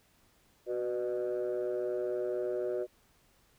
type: chord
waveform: sine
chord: B major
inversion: second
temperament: equal with one note detuned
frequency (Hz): 370 / 493.9 / 606.6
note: F#4 / B4 / D#5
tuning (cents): 0 / 0 / -44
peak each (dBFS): -32 / -35 / -35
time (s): 0.66-2.87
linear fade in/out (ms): 50
effects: tanh soft clip ceiling -26 dBFS + pink hiss -67 dBFS RMS until 3.58 s